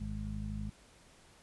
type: harmonic tone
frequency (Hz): 52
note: G#1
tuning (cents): +3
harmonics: 1 / 2 / 3 / 4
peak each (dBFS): -40 / -42 / -46 / -41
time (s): 0-0.7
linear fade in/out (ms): 10
effects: pink hiss -61 dBFS RMS until 1.42 s + resampled to 24000 Hz